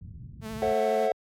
pink low-pass noise, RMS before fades -40 dBFS, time 0.01-0.73 s, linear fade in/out 2 ms, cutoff 170 Hz, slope 24 dB/octave
sawtooth tone with vibrato, 220 Hz, A3, in tune, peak -31 dBFS, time 0.41-1.1 s, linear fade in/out 50 ms, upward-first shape sine, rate 12 Hz, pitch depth 29 cents each way
triangle chord, F# half-diminished seventh, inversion first, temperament equal with one note detuned, 440 / 536.7 / 659.3 / 740 Hz, A4 / C5 / E5 / F#5, 0 / +44 / 0 / 0 cents, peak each -27 dBFS, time 0.62-1.12 s, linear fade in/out 2 ms
effects high-pass 60 Hz 12 dB/octave

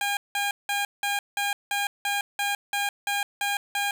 15% pulse tone bursts, 809 Hz, G#5, 46 cents flat, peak -18 dBFS, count 12, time 0.01-3.91 s, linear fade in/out 2 ms, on 160 ms, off 180 ms, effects none

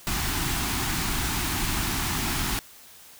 pink band-stop noise, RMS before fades -27 dBFS, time 0.07-2.59 s, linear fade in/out 0 ms, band 370 to 730 Hz, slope 48 dB/octave, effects white hiss -49 dBFS RMS until 3.19 s

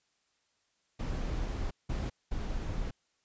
brown noise bursts at uneven times, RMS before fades -34 dBFS, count 3, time 0.99-1.71 / 1.89-2.1 / 2.31-2.91 s, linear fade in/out 10 ms, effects white hiss -75 dBFS RMS until 3.24 s + resampled to 16000 Hz

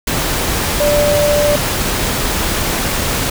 sine tone in noise, 587.3 Hz, D5, in tune, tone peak -11 dBFS, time 0.8-1.56 s, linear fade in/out 5 ms, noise pink, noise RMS -17 dBFS, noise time 0.07-3.3 s, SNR +3 dB, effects none

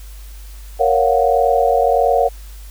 sine chord, Gb major seventh, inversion first, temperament equal, 466.2 / 554.4 / 698.5 / 740 Hz, Bb4 / Db5 / F5 / Gb5, 0 / 0 / 0 / 0 cents, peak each -17 dBFS, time 0.79-2.29 s, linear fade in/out 20 ms, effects added 50 Hz sine -32 dBFS peak until 2.7 s + white hiss -45 dBFS RMS until 2.7 s

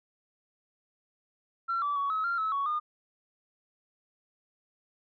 sine tone with pitch steps, 1359 / 1157 / 1123 / 1284 / 1385 / 1297 / 1117 / 1218 Hz, F6 / D6 / C#6 / E6 / F6 / E6 / C#6 / D#6, -48 / -26 / +22 / -46 / -15 / -28 / +13 / -37 cents, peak -26 dBFS, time 1.68-2.8 s, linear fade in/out 20 ms, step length 140 ms, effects tanh soft clip ceiling -23 dBFS

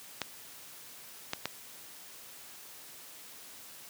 clicks, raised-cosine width 0.2 ms, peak -14 dBFS, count 3, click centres 0.217 / 1.334 / 1.456 s, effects white hiss -50 dBFS RMS until 3.89 s + high-pass 100 Hz 12 dB/octave

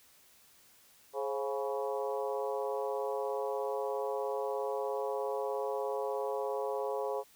harmonic tone with a mistuned harmonic, 140 Hz, C#3, 18 cents sharp, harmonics 3 / 4 / 5 / 6 / 7 / 8, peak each -36 / -36 / -42 / -42 / -42 / -47 dBFS, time 1.13-7.24 s, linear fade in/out 50 ms, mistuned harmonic 4, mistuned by -73 cents, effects white hiss -62 dBFS RMS until 7.35 s

